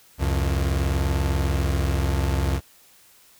35% pulse tone pair together, 67.62 / 88 Hz, C#2 / F2, -42 / +14 cents, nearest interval perfect fourth, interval 456 cents, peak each -20 / -24 dBFS, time 0.18-2.61 s, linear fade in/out 50 ms, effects white hiss -54 dBFS RMS until 3.39 s

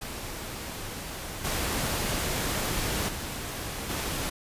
pink noise with level steps, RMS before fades -37 / -29 / -35 / -31 dBFS, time 0.01-4.3 s, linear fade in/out 10 ms, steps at 1.44 / 3.08 / 3.89 s, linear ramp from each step 10 ms, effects resampled to 32000 Hz

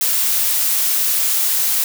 blue noise, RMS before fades -17 dBFS, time 0.01-1.84 s, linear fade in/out 2 ms, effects none

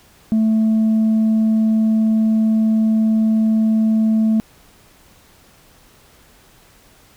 sine tone, 220 Hz, A3, in tune, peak -10 dBFS, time 0.32-4.4 s, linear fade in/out 0 ms, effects tanh soft clip ceiling -11 dBFS + pink hiss -50 dBFS RMS until 7.16 s

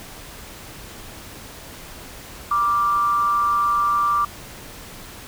sine tone with amplitude modulation, 1174.7 Hz, D6, in tune, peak -14 dBFS, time 2.51-4.25 s, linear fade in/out 5 ms, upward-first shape sine, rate 212 Hz, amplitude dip 50%, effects pink hiss -39 dBFS RMS until 5.27 s

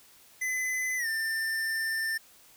square tone with pitch glide, 2022 to 1791 Hz, B6 to A6, +40 to +30 cents, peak -29 dBFS, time 0.41-2.18 s, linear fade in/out 10 ms, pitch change -210 cents, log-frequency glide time 0.97-1.07 s, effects white hiss -57 dBFS RMS until 2.56 s

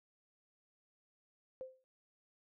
sine tone with exponential decay, 519 Hz, C5, 14 cents flat, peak -39 dBFS, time 1.61-1.84 s, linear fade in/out 0 ms, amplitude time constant 48 ms, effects none

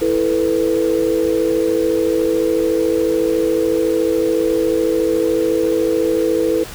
sine chord, E suspended fourth, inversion none, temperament equal, 329.6 / 440 / 493.9 Hz, E4 / A4 / B4, 0 / 0 / 0 cents, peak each -18 dBFS, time 0.01-6.64 s, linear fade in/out 10 ms, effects pink hiss -33 dBFS RMS until 6.74 s

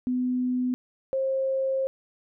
sine tone pair in turn, 251.1 / 533 Hz, B3 / C5, +29 / +32 cents, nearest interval octave + minor second, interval 1303 cents, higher second, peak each -23 / -23 dBFS, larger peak neither, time 0.07-0.74 / 1.13-1.87 s, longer second, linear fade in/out 0 ms, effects none

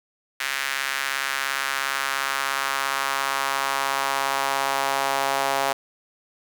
sawtooth tone with high-pass filter sweep, 137.1 Hz, C#3, 19 cents flat, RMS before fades -25 dBFS, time 0.4-5.73 s, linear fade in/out 5 ms, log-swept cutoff 1800 to 730 Hz, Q 1.8, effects none

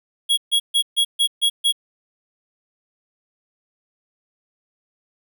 square tone bursts, 3318 Hz, G#7, 2 cents flat, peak -15 dBFS, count 7, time 0.29-1.725 s, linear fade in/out 20 ms, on 85 ms, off 140 ms, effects none

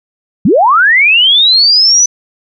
sine linear sweep, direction up, 146.83 to 6040 Hz, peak -4 dBFS, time 0.45-2.06 s, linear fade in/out 5 ms, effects none

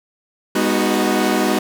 sawtooth chord, G# minor seventh, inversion none, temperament equal with one note detuned, 203.4 / 246.9 / 311.1 / 370 Hz, G#3 / B3 / D#4 / F#4, -36 / 0 / 0 / 0 cents, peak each -17 dBFS, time 0.55-1.59 s, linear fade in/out 5 ms, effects none

